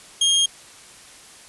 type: tone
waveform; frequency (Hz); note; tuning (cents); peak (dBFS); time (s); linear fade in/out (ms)
sawtooth; 3236; G#7; -46; -12; 0.21-0.46; 5
effects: white hiss -45 dBFS RMS until 1.48 s + resampled to 24000 Hz